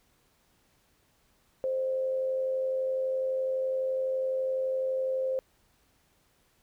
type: tone with amplitude modulation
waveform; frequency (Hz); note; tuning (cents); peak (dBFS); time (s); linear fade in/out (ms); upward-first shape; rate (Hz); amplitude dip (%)
sine; 523.3; C5; 0; -25; 1.64-5.39; 0; sine; 91.9; 35
effects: pink hiss -68 dBFS RMS until 6.62 s